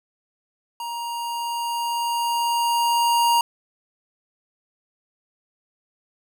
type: tone with level ramp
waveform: square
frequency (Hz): 941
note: A#5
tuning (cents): +16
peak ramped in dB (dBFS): -29 to -16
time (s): 0.8-3.41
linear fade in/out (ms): 2
effects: none